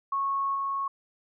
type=tone with level steps; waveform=sine; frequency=1100 Hz; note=C#6; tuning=14 cents flat; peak=-25 / -27 dBFS; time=0.12-0.88 s; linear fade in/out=5 ms; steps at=0.54 s; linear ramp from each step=20 ms; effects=none